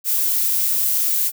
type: noise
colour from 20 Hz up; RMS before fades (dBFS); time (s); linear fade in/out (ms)
violet; -19; 0.04-1.32; 50
effects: none